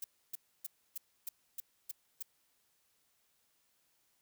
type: noise bursts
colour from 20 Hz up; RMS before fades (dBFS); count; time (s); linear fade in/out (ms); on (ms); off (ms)
violet; -40; 8; 0.02-2.226; 5; 22; 290
effects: white hiss -75 dBFS RMS until 4.21 s